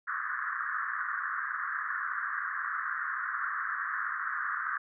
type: band-pass noise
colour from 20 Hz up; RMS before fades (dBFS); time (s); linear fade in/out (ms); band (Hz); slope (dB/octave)
white; -34; 0.07-4.78; 10; 1100 to 1800; 96
effects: none

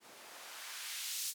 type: noise with band-pass filter sweep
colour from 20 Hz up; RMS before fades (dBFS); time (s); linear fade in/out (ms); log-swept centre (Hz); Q
blue; -44; 0-1.34; 50; 290 to 6100; 0.79
effects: none

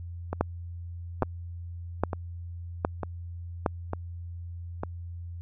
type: two click trains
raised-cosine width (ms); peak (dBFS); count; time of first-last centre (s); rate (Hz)
1; -9 / -16; 5 / 6; 0.41-3.662 / 0.33-4.835; 1.23 / 1.11
effects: added 86 Hz sine -36 dBFS peak until 5.41 s

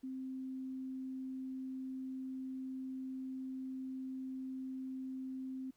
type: tone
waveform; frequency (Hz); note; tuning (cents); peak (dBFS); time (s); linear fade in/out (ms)
sine; 261.6; C4; 0; -40; 0.03-5.71; 10
effects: pink hiss -75 dBFS RMS until 5.76 s

